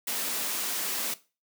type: high-pass noise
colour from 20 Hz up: white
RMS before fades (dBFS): -31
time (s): 0.07-1.14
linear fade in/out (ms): 5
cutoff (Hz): 170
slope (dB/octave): 96
effects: noise-tail reverb RT60 0.3 s tail -17 dB re dry